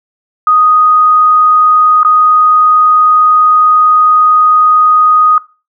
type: tone with dropouts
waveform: sine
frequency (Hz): 1244.5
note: D#6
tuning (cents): 0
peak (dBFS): -4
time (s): 0.47-5.38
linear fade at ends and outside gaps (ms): 2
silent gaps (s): 2.032-2.048
effects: noise-tail reverb RT60 0.3 s tail -19 dB re dry